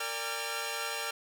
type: tone cluster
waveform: 10% pulse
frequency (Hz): 458.9 / 586 / 806 / 1373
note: A#4 / D5 / G5 / F6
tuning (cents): -27 / -4 / +48 / -30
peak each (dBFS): -31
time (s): 0-1.11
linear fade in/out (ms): 5
effects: none